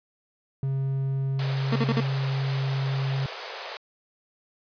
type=tone; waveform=triangle; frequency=135.2 Hz; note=C#3; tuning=43 cents flat; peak=-22 dBFS; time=0.63-3.26 s; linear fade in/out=2 ms
type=high-pass noise; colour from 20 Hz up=pink; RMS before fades=-36 dBFS; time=1.39-3.77 s; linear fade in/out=2 ms; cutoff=440 Hz; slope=48 dB/octave
type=tone bursts; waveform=30% pulse; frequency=228.2 Hz; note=A#3; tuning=37 cents flat; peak=-19 dBFS; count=4; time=1.72-2.005 s; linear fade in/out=5 ms; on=39 ms; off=43 ms
effects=resampled to 11025 Hz